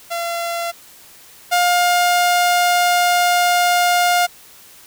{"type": "tone pair in turn", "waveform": "sawtooth", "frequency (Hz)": [683, 708.4], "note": ["F5", "F5"], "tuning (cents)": [-39, 24], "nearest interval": "minor second", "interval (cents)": 63, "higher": "second", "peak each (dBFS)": [-17, -9], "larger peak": "second", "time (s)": [[0.1, 0.72], [1.51, 4.27]], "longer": "second", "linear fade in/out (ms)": 20, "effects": ["white hiss -44 dBFS RMS until 4.86 s"]}